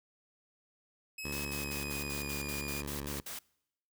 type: tone with pitch glide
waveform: sawtooth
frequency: 2568 to 2438 Hz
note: E7 to D#7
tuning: -46 to -36 cents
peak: -37 dBFS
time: 1.18-2.82 s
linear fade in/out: 5 ms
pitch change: -90 cents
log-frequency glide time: 1.39-2.41 s
type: tone with vibrato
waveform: 10% pulse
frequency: 71.5 Hz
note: D2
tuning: 46 cents flat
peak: -30 dBFS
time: 1.24-3.21 s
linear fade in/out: 10 ms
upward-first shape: sine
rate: 6.6 Hz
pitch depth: 23 cents each way
type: noise bursts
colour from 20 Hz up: white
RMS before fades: -42 dBFS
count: 11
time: 1.32-3.39 s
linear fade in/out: 5 ms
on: 130 ms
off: 64 ms
effects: noise-tail reverb RT60 0.8 s tail -25 dB re dry